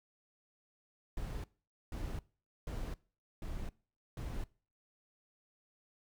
brown noise bursts, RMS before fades -40 dBFS, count 5, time 1.17-4.44 s, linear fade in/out 2 ms, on 270 ms, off 480 ms, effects noise-tail reverb RT60 0.4 s tail -22 dB re dry

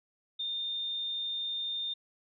sine tone, 3626 Hz, A#7, 49 cents flat, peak -32 dBFS, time 0.39-1.94 s, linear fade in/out 10 ms, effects none

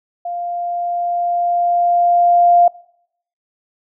sine tone with level ramp, 698.5 Hz, F5, in tune, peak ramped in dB -21 to -6 dBFS, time 0.25-2.68 s, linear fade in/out 5 ms, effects noise-tail reverb RT60 0.7 s tail -23 dB re dry

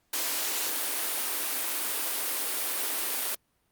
white high-pass noise, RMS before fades -30 dBFS, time 0.13-3.35 s, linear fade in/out 5 ms, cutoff 250 Hz, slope 96 dB/octave, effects pink hiss -72 dBFS RMS until 3.71 s + Opus 48 kbps

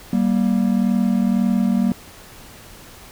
triangle tone pair together, 193.68 / 235.6 Hz, G3 / A#3, -21 / +19 cents, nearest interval minor third, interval 340 cents, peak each -16 dBFS, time 0.13-1.92 s, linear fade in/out 2 ms, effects pink hiss -42 dBFS RMS until 3.11 s

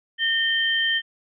sine tone pair together, 1825 / 3127 Hz, A#6 / G7, -37 / -5 cents, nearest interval major sixth, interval 932 cents, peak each -22 dBFS, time 0.18-1.02 s, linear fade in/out 50 ms, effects none

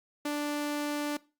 sawtooth tone, 293.7 Hz, D4, in tune, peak -26 dBFS, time 0.25-1.17 s, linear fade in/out 5 ms, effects noise-tail reverb RT60 0.3 s tail -20 dB re dry + Opus 48 kbps

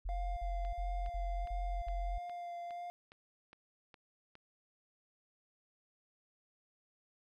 sine tone bursts, 43.91 Hz, F1, 10 cents sharp, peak -35 dBFS, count 6, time 0.05-2.185 s, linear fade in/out 10 ms, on 320 ms, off 43 ms
triangle tone with vibrato, 698.5 Hz, F5, in tune, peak -39 dBFS, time 0.09-2.9 s, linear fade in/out 0 ms, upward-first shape sine, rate 1.5 Hz, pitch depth 14 cents each way
click train, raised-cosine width 0.3 ms, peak -39 dBFS, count 10, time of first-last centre 0.65-4.354 s, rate 2.43 Hz
effects none

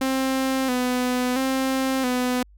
sawtooth tone with vibrato, 257.1 Hz, C4, 30 cents flat, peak -17 dBFS, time 0.01-2.43 s, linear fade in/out 5 ms, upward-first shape square, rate 0.74 Hz, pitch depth 49 cents each way, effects added 50 Hz sine -48 dBFS peak until 2.57 s

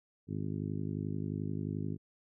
harmonic tone, 51.4 Hz, G#1, 17 cents flat, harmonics 2 / 3 / 4 / 5 / 6 / 7 / 8, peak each -39 / -38 / -42 / -41 / -45 / -47 / -50 dBFS, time 0.27-1.98 s, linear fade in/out 50 ms, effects none

